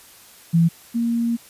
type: tone pair in turn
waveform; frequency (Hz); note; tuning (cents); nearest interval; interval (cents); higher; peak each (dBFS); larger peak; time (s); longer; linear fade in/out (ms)
sine; 167 / 233.7; E3 / A#3; +23 / +5; tritone; 582; second; -12 / -18; first; 0.53-0.69 / 0.94-1.37; second; 20
effects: white hiss -47 dBFS RMS until 1.49 s + resampled to 32000 Hz